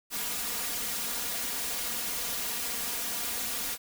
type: noise with comb filter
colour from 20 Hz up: white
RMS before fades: -33 dBFS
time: 0.1-3.78 s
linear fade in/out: 50 ms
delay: 4.2 ms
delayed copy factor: +0.9
effects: none